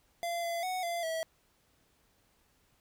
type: tone with pitch steps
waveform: square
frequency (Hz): 686 / 680 / 740 / 686 / 649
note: F5 / F5 / F#5 / F5 / E5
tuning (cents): -31 / -46 / 0 / -31 / -27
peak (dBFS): -33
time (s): 0.23-1.23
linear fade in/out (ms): 0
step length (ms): 200
effects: pink hiss -70 dBFS RMS until 2.8 s